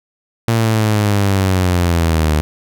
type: linear sweep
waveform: sawtooth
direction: down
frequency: 115.9 to 75 Hz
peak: -8 dBFS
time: 0.48-2.41 s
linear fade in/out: 0 ms
effects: none